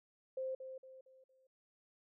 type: tone with echo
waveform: sine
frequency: 523.3 Hz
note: C5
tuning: in tune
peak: -37 dBFS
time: 0.37-0.55 s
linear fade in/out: 5 ms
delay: 230 ms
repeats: 4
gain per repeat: -8 dB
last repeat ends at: 1.47 s
effects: none